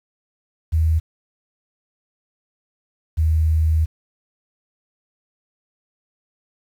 sine tone pair in turn, 80 / 79.26 Hz, D#2 / D#2, +49 / +33 cents, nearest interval unison, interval 16 cents, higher first, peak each -14 dBFS, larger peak neither, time 0.72-1 / 3.17-3.86 s, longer second, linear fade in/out 20 ms, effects 8-bit

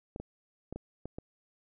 clicks, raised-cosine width 2 ms, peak -26 dBFS, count 6, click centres 0.161 / 0.2 / 0.726 / 0.76 / 1.056 / 1.185 s, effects none

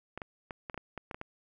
clicks, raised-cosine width 0.5 ms, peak -24 dBFS, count 10, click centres 0.176 / 0.218 / 0.508 / 0.698 / 0.744 / 0.777 / 0.977 / 1.112 / 1.145 / 1.214 s, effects none

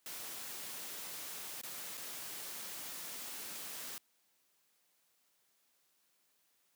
white noise with dropouts, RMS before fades -45 dBFS, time 0.06-3.98 s, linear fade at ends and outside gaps 1 ms, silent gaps 1.614-1.634 / 1.972-1.976 s, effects white hiss -75 dBFS RMS until 6.75 s + high-pass 150 Hz 12 dB/octave

